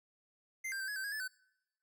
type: tone with pitch steps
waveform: square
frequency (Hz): 2085 / 1585 / 1553 / 1678 / 1549 / 1645 / 1734 / 1518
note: C7 / G6 / G6 / G#6 / G6 / G#6 / A6 / F#6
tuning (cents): -7 / +19 / -17 / +17 / -21 / -17 / -26 / +44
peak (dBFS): -38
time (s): 0.64-1.28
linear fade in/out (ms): 10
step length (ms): 80
effects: noise-tail reverb RT60 0.9 s tail -24 dB re dry